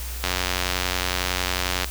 click train, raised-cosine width 0.2 ms, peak -5 dBFS, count 147, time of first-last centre 0.24-1.844 s, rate 91 Hz, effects added 60 Hz sine -30 dBFS peak until 1.9 s + white hiss -36 dBFS RMS until 1.9 s

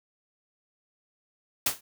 white noise with exponential decay, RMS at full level -20 dBFS, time 1.66-1.81 s, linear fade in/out 5 ms, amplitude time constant 32 ms, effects none

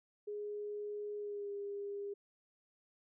sine tone with pitch glide, 415.3 to 403.9 Hz, G#4 to G#4, 0 to -48 cents, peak -39 dBFS, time 0.27-2.14 s, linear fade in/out 10 ms, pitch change -48 cents, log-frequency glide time 1.18-1.51 s, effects none

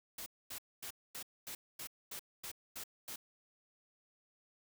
white noise bursts, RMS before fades -45 dBFS, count 10, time 0.18-3.16 s, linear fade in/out 5 ms, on 82 ms, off 240 ms, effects none

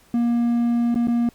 triangle tone with dropouts, 236.7 Hz, A#3, 27 cents sharp, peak -15 dBFS, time 0.14-1.29 s, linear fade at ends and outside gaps 2 ms, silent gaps 0.945-0.957 / 1.073-1.082 s, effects pink hiss -55 dBFS RMS until 1.34 s + Opus 48 kbps

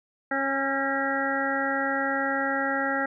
harmonic tone with a mistuned harmonic, 273.3 Hz, C#4, 24 cents flat, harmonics 1 / 2 / 3 / 5 / 6 / 7, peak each -31 / -31 / -31 / -31 / -31 / -31 dBFS, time 0.31-3.06 s, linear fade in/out 5 ms, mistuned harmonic 6, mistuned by -23 cents, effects none

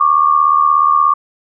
sine tone pair together, 1108.7 / 1185.5 Hz, C#6 / D6, 0 / +16 cents, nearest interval minor second, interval 116 cents, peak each -11 dBFS, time 0-1.14 s, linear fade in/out 10 ms, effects none

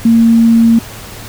sine tone, 229.2 Hz, A#3, 29 cents flat, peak -4 dBFS, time 0.05-0.79 s, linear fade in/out 5 ms, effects added 106 Hz sine -34 dBFS peak until 1.28 s + pink hiss -30 dBFS RMS until 1.28 s

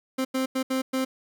30% pulse tone bursts at uneven times, 261.9 Hz, C4, 2 cents sharp, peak -21 dBFS, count 5, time 0.18-0.25 / 0.34-0.46 / 0.55-0.63 / 0.7-0.82 / 0.93-1.05 s, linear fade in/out 10 ms, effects none

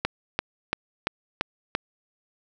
click train, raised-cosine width 0.3 ms, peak -7 dBFS, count 6, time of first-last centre 0.05-1.751 s, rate 2.94 Hz, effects none

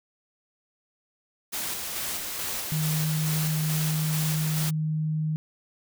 white noise with tremolo, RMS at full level -31 dBFS, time 1.52-4.71 s, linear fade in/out 20 ms, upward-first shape square, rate 2.3 Hz, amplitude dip 25%
sine tone, 155.56 Hz, D#3, in tune, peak -24 dBFS, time 2.72-5.36 s, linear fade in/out 0 ms
effects none

